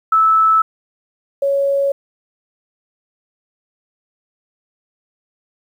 sine tone pair in turn, 1309 / 556.3 Hz, E6 / C#5, -13 / +6 cents, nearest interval octave + minor third, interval 1481 cents, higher first, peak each -9 / -13 dBFS, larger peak first, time 0.12-0.62 / 1.42-1.92 s, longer neither, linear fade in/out 5 ms, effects 8-bit

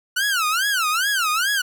sawtooth tone with vibrato, 1433 Hz, F6, 44 cents sharp, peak -15 dBFS, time 0.16-1.62 s, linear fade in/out 10 ms, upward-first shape sine, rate 2.4 Hz, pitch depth 270 cents each way, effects none

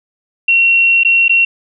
sine tone with dropouts, 2732 Hz, F7, 39 cents flat, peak -7 dBFS, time 0.48-1.45 s, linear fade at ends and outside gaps 5 ms, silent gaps 1.035-1.048 / 1.282-1.294 s, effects none

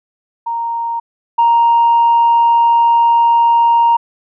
sine tone pair in turn, 930 / 933.6 Hz, A#5 / A#5, -4 / +2 cents, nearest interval unison, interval 6 cents, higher second, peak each -16 / -6 dBFS, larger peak second, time 0.46-1 / 1.38-3.97 s, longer second, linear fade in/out 10 ms, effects tanh soft clip ceiling -4 dBFS

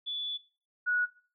sine tone pair in turn, 3452 / 1462.3 Hz, A7 / F#6, -34 / -21 cents, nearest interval octave + minor third, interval 1487 cents, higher first, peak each -32 / -26 dBFS, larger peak second, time 0.06-0.38 / 0.86-1.06 s, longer first, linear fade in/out 20 ms, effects noise-tail reverb RT60 0.4 s tail -17 dB re dry

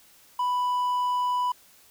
triangle tone, 990 Hz, B5, 4 cents sharp, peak -21 dBFS, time 0.39-1.52 s, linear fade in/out 5 ms, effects white hiss -56 dBFS RMS until 1.9 s

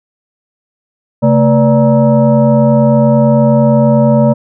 sine tone with frequency modulation, 223.9 Hz, A3, 30 cents sharp, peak -5 dBFS, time 1.22-4.34 s, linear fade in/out 20 ms, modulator 359 Hz, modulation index 1.3, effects none

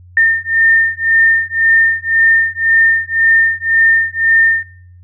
sine beating tone pair, 1812 / 1813.9 Hz, A#6 / A#6, -50 / -48 cents, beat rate 1.9 Hz, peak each -12 dBFS, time 0.17-4.63 s, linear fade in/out 2 ms, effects noise-tail reverb RT60 0.6 s tail -22 dB re dry + added 89 Hz sine -37 dBFS peak until 5.03 s

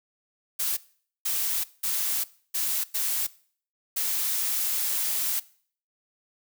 blue noise bursts at uneven times, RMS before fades -27 dBFS, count 6, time 0.59-0.77 / 1.25-1.64 / 1.83-2.24 / 2.54-2.84 / 2.94-3.27 / 3.96-5.4 s, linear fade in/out 10 ms, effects noise-tail reverb RT60 0.5 s tail -20 dB re dry

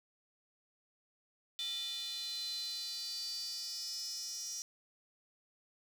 square tone with high-pass filter sweep, 271.7 Hz, C#4, 35 cents flat, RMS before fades -41 dBFS, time 1.59-4.62 s, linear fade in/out 0 ms, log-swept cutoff 3500 to 5700 Hz, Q 9.4, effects none

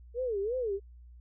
sine tone with vibrato, 450 Hz, A4, 39 cents sharp, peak -29 dBFS, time 0.14-0.8 s, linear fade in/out 50 ms, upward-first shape sine, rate 2.9 Hz, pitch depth 240 cents each way, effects added 60 Hz sine -49 dBFS peak until 1.2 s

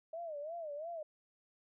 sine tone with vibrato, 629 Hz, D#5, 19 cents sharp, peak -40 dBFS, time 0.13-1.03 s, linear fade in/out 5 ms, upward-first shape sine, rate 2.9 Hz, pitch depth 160 cents each way, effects none

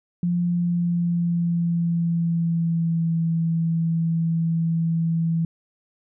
sine tone with pitch glide, 174.61 to 164.91 Hz, F3 to E3, 0 to +1 cents, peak -19 dBFS, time 0.23-5.45 s, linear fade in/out 2 ms, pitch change -99 cents, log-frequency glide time 0.42-3.16 s, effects none

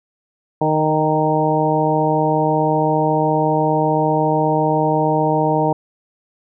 harmonic tone with a mistuned harmonic, 154.7 Hz, D#3, 10 cents flat, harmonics 1 / 2 / 3 / 4 / 5 / 6, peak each -21 / -21 / -21 / -21 / -21 / -21 dBFS, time 0.61-5.73 s, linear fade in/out 5 ms, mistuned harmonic 5, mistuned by +18 cents, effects none

